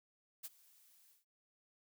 blue noise with ADSR envelope, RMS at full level -44 dBFS, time 0.43-1.25 s, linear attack 20 ms, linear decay 34 ms, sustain -23 dB, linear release 150 ms, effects none

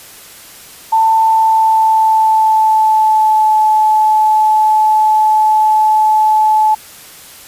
sine tone with pitch glide, 890 to 863.2 Hz, A5 to A5, +20 to -33 cents, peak -7 dBFS, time 0.92-6.75 s, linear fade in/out 10 ms, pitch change -53 cents, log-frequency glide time 1.12-3.6 s, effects white hiss -36 dBFS RMS until 7.47 s + resampled to 32000 Hz

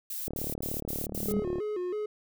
violet noise bursts, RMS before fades -36 dBFS, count 5, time 0.1-1.324 s, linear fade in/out 5 ms, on 180 ms, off 81 ms
click train, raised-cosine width 2 ms, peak -22 dBFS, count 49, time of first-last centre 0.28-1.584 s, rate 36.8 Hz
sine tone with exponential growth, 200 Hz, G3, 35 cents sharp, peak -24 dBFS, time 0.94-1.4 s, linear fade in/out 5 ms, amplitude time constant 100 ms
triangle tone with vibrato, 390 Hz, G4, 9 cents flat, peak -28 dBFS, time 1.28-2.06 s, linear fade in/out 5 ms, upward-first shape square, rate 3.1 Hz, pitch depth 140 cents each way
effects none

